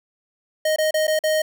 square tone with dropouts, 622.3 Hz, D#5, in tune, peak -18 dBFS, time 0.65-1.42 s, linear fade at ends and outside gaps 5 ms, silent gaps 0.761-0.784 / 0.909-0.941 / 1.07-1.078 / 1.191-1.237 s, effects none

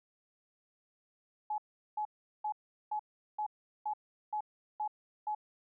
sine tone bursts, 848 Hz, G#5, 36 cents sharp, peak -32 dBFS, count 9, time 1.5-5.349 s, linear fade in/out 5 ms, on 81 ms, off 390 ms, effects none

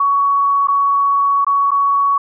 sine tone with dropouts, 1121 Hz, C#6, 19 cents sharp, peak -11 dBFS, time 0-2.18 s, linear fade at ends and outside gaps 5 ms, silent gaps 0.673-0.683 / 1.447-1.466 / 1.708-1.715 s, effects none

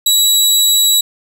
20% pulse tone, 3898 Hz, B7, 23 cents flat, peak -3 dBFS, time 0.06-1.01 s, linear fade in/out 5 ms, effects none

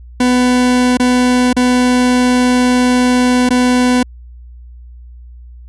40% pulse tone with dropouts, 249.2 Hz, B3, 16 cents sharp, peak -8 dBFS, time 0.2-4.03 s, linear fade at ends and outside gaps 5 ms, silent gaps 0.972-0.997 / 1.53-1.565 / 3.491-3.505 s, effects added 60 Hz sine -32 dBFS peak until 5.68 s + resampled to 24000 Hz

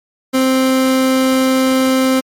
30% pulse tone, 261.6 Hz, C4, in tune, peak -8 dBFS, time 0.33-2.21 s, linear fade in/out 20 ms, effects MP3 64 kbps

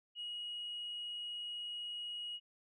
sine tone, 2896 Hz, F#7, 38 cents flat, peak -39 dBFS, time 0.15-2.4 s, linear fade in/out 50 ms, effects tanh soft clip ceiling -37 dBFS

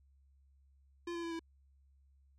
square tone with pitch steps, 344.6 / 339.7 / 334.8 / 330 Hz, F4 / F4 / E4 / E4, -23 / -48 / +27 / +2 cents, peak -39 dBFS, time 1.07-1.394 s, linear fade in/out 5 ms, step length 81 ms, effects added 68 Hz sine -64 dBFS peak until 2.38 s + low-pass 6000 Hz 12 dB/octave

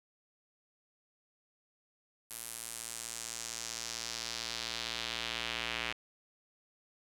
square tone with band-pass filter sweep, 57.8 Hz, A#1, 14 cents flat, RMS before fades -40 dBFS, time 2.3-5.93 s, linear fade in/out 10 ms, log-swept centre 11000 to 2600 Hz, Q 1.8, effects none

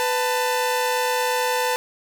sawtooth tone pair together, 498.5 / 888.2 Hz, B4 / A5, +16 / +16 cents, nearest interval minor seventh, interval 1000 cents, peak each -19 dBFS, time 0-1.76 s, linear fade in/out 0 ms, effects none

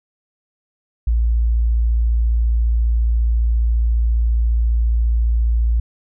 sine tone, 57.3 Hz, A#1, 29 cents flat, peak -13 dBFS, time 1.07-5.8 s, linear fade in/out 5 ms, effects none

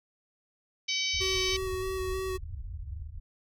harmonic tone, 762 Hz, G5, 49 cents flat, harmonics 3 / 4 / 5 / 6 / 7 / 8, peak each -33 / -34 / -35 / -36 / -36 / -37 dBFS, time 0.88-1.57 s, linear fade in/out 10 ms
white low-pass noise, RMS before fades -39 dBFS, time 1.13-3.2 s, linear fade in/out 20 ms, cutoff 100 Hz, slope 48 dB/octave
square tone with vibrato, 376.3 Hz, F#4, 29 cents sharp, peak -32 dBFS, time 1.2-2.38 s, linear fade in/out 20 ms, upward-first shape square, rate 3.2 Hz, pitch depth 12 cents each way
effects none

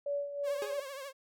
sine tone with tremolo, 571 Hz, D5, 49 cents flat, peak -30 dBFS, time 0.06-0.8 s, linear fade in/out 5 ms, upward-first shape sine, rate 3 Hz, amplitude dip 65%
sawtooth tone with vibrato, 548 Hz, C#5, 20 cents flat, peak -37 dBFS, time 0.43-1.13 s, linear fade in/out 50 ms, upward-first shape triangle, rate 13 Hz, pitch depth 95 cents each way
40% pulse tone with exponential decay, 415.3 Hz, G#4, in tune, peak -33 dBFS, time 0.62-0.88 s, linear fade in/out 1 ms, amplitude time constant 55 ms
effects none

